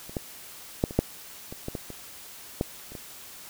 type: clicks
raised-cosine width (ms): 2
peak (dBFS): -28 / -15 / -8 / -23 / -6 / -24 / -18 / -18 / -25 / -11 / -30 / -25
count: 12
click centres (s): 0.095 / 0.168 / 0.839 / 0.909 / 0.99 / 1.525 / 1.684 / 1.752 / 1.903 / 2.611 / 2.92 / 2.952
effects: white hiss -45 dBFS RMS until 3.49 s